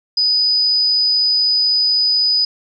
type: tone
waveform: sine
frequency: 4978 Hz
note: D#8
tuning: in tune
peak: -12 dBFS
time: 0.17-2.45 s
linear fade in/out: 5 ms
effects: none